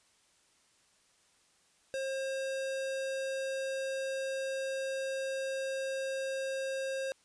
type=tone; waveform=square; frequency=535 Hz; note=C5; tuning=38 cents sharp; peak=-34 dBFS; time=1.94-7.12 s; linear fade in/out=0 ms; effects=white hiss -68 dBFS RMS until 7.24 s + resampled to 22050 Hz